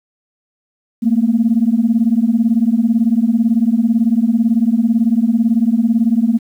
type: beating tone pair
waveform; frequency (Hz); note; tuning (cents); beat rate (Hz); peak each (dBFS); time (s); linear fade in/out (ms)
sine; 220 / 238; A3 / A#3; 0 / +36; 18; -13; 1.02-6.39; 20
effects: tanh soft clip ceiling -3 dBFS + 8-bit